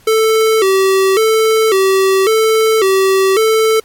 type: tone with vibrato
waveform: square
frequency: 411.7 Hz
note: G#4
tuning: 15 cents flat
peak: -9 dBFS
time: 0.07-3.8 s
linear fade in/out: 5 ms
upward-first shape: square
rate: 0.91 Hz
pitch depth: 120 cents each way
effects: pink hiss -47 dBFS RMS until 3.84 s + MP3 64 kbps